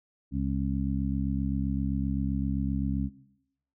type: harmonic tone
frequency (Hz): 67.7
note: C#2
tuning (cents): -40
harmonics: 1 / 2 / 3 / 4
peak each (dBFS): -32 / -32 / -32 / -32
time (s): 0.31-3.1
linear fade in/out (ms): 50
effects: noise-tail reverb RT60 0.8 s tail -17 dB re dry